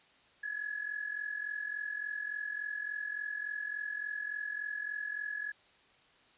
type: tone with amplitude modulation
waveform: sine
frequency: 1692 Hz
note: G#6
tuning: 32 cents sharp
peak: -32 dBFS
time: 0.43-5.52 s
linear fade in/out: 10 ms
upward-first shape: sine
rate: 43.5 Hz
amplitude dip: 75%
effects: white hiss -64 dBFS RMS until 6.37 s + resampled to 8000 Hz